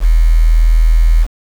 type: tone with quantisation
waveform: sine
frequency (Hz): 40.61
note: E1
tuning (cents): -25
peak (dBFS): -5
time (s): 0-1.27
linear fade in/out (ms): 50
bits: 5
effects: none